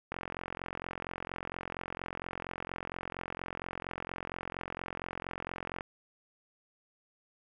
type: click train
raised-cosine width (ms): 0.5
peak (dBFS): -22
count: 253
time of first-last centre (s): 0.12-5.808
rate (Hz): 44.3
effects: none